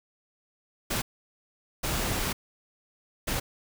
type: noise bursts at uneven times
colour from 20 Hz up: pink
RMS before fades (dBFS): -29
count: 3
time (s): 0.9-1.02 / 1.83-2.33 / 3.27-3.4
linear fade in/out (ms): 10
effects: none